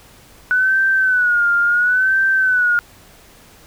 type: tone with vibrato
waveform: sine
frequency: 1480 Hz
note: F#6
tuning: in tune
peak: -12 dBFS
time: 0.51-2.79 s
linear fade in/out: 0 ms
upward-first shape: sine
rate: 0.72 Hz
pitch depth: 94 cents each way
effects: pink hiss -46 dBFS RMS until 3.66 s